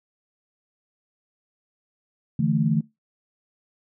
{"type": "chord", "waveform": "sine", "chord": "D suspended second", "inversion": "none", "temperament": "equal", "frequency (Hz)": [146.83, 164.81, 220], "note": ["D3", "E3", "A3"], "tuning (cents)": [0, 0, 0], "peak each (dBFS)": -23, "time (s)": [2.39, 2.81], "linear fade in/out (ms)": 5, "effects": ["noise-tail reverb RT60 0.2 s tail -20 dB re dry"]}